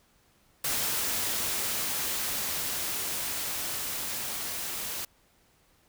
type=noise with level ramp; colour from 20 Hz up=white; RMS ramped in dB=-29 to -35 dBFS; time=0.64-5.05 s; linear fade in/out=5 ms; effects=pink hiss -65 dBFS RMS until 5.88 s